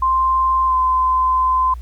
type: tone with pitch glide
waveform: sine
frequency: 1046.5 to 1029.7 Hz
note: C6 to C6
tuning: 0 to -28 cents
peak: -13 dBFS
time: 0.02-1.74 s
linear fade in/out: 5 ms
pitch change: -28 cents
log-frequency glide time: 0.66-0.74 s
effects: added 60 Hz sine -28 dBFS peak until 1.81 s + pink hiss -54 dBFS RMS until 1.81 s